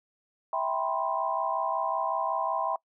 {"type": "chord", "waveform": "sine", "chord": "C major seventh", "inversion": "first", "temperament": "just", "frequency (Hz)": [654.1, 784.9, 981.1, 1046.5], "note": ["E5", "G5", "B5", "C6"], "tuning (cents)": [-14, 2, -12, 0], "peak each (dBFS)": -32, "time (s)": [0.53, 2.76], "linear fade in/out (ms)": 2, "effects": ["noise-tail reverb RT60 0.1 s tail -24 dB re dry"]}